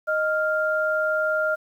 sine tone pair together, 622.3 / 1397 Hz, D#5 / F6, 0 / 0 cents, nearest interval octave + major second, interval 1400 cents, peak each -23 dBFS, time 0.07-1.56 s, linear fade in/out 20 ms, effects 9-bit

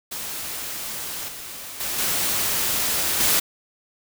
white noise with level steps, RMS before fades -31 / -36 / -27 / -23 / -19 dBFS, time 0.11-3.4 s, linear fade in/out 10 ms, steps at 1.28 / 1.8 / 1.98 / 3.2 s, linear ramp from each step 5 ms, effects none

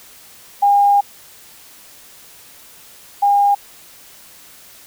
sine tone pair in turn, 809 / 809 Hz, G#5 / G#5, -46 / -46 cents, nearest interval unison, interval 0 cents, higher neither, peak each -9 / -10 dBFS, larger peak first, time 0.62-1.01 / 3.22-3.55 s, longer first, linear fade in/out 10 ms, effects white hiss -43 dBFS RMS until 4.86 s

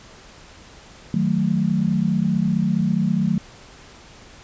sine chord, D# diminished, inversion none, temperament equal, 155.56 / 185 / 220 Hz, D#3 / F#3 / A3, 0 / 0 / 0 cents, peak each -23 / -20 / -22 dBFS, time 1.14-3.38 s, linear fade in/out 2 ms, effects pink hiss -45 dBFS RMS until 4.43 s + resampled to 16000 Hz

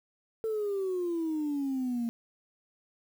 sine exponential sweep, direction down, 449.1 to 230 Hz, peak -27 dBFS, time 0.44-2.09 s, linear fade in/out 0 ms, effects tanh soft clip ceiling -26 dBFS + 9-bit

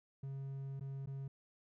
triangle tone with dropouts, 136.4 Hz, C#3, 28 cents flat, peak -39 dBFS, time 0.23-1.28 s, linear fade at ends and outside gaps 5 ms, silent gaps 0.797-0.808 / 1.06-1.071 s, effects none

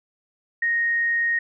sine tone, 1864.7 Hz, A#6, in tune, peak -19 dBFS, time 0.62-1.39 s, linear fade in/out 5 ms, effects none

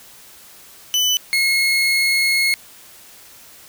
30% pulse tone pair in turn, 2999 / 2166 Hz, F#7 / C#7, +23 / -41 cents, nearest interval tritone, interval 564 cents, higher first, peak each -12 / -12 dBFS, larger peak neither, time 0.94-1.17 / 1.33-2.54 s, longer second, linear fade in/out 0 ms, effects white hiss -44 dBFS RMS until 3.68 s

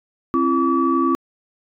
sine tone cluster, 265.6 / 337.4 / 1147 Hz, C4 / E4 / D6, +26 / +40 / -41 cents, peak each -19 dBFS, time 0.34-1.15 s, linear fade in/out 0 ms, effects tanh soft clip ceiling -5 dBFS

